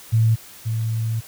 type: tone pair in turn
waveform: sine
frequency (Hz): 112.6 / 112.6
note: A2 / A2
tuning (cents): +40 / +40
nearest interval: unison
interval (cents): 0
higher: neither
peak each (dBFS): -13 / -20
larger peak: first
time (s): 0.12-0.36 / 0.65-1.21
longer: second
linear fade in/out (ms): 20
effects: white hiss -43 dBFS RMS until 1.27 s